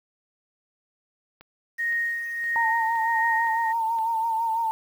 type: click train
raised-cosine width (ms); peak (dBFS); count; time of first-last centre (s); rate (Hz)
0.3; -31; 6; 1.41-3.987; 1.94
type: tone with tremolo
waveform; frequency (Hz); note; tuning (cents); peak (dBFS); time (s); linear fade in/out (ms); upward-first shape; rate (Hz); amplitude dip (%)
sine; 1864.7; A#6; 0; -22; 1.78-3.73; 20; sine; 1.5; 55
type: tone with vibrato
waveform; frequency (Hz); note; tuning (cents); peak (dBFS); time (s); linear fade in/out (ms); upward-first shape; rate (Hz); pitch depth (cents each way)
sine; 906; A#5; -50; -22; 2.56-4.71; 0; sine; 6; 43
effects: 8-bit